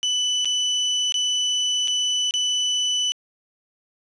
35% pulse tone with dropouts, 2988 Hz, F#7, 16 cents sharp, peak -18 dBFS, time 0.03-3.12 s, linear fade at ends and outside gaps 0 ms, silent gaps 0.447-0.455 / 1.122-1.142 / 1.875-1.881 / 2.309-2.339 s, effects resampled to 22050 Hz + 10-bit

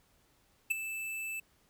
square tone with ADSR envelope, 2637 Hz, E7, in tune, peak -25 dBFS, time 0.7-1.4 s, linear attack 12 ms, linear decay 13 ms, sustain -12 dB, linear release 6 ms, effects pink hiss -69 dBFS RMS until 1.69 s

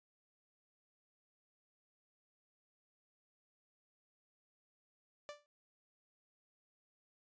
sawtooth tone with exponential decay, 587.3 Hz, D5, in tune, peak -39 dBFS, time 5.29-5.46 s, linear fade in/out 0 ms, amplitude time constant 36 ms, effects resampled to 16000 Hz

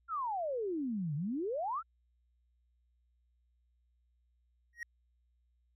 sine exponential two-way sweep, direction down then up, 1415 to 138.59 to 1415 Hz, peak -33 dBFS, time 0.08-1.83 s, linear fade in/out 50 ms, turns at 1.15 s
triangle tone with exponential growth, 1885 Hz, A#6, 19 cents sharp, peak -33 dBFS, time 4.73-4.83 s, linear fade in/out 2 ms, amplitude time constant 21 ms
effects added 60 Hz sine -70 dBFS peak until 5.75 s

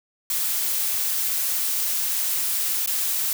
blue noise with dropouts, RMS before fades -24 dBFS, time 0.3-3.33 s, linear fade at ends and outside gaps 1 ms, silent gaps 2.861-2.874 s, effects none

